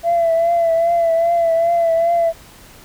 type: tone with vibrato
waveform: sine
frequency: 672 Hz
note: E5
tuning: 33 cents sharp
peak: -11 dBFS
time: 0.03-2.33 s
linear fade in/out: 50 ms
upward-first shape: triangle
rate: 2.5 Hz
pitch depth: 46 cents each way
effects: tanh soft clip ceiling -9 dBFS + pink hiss -43 dBFS RMS until 2.84 s